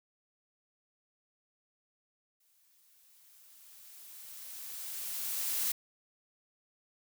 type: noise with exponential growth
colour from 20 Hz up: blue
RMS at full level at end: -31 dBFS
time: 2.4-5.72 s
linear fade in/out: 5 ms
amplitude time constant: 720 ms
effects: none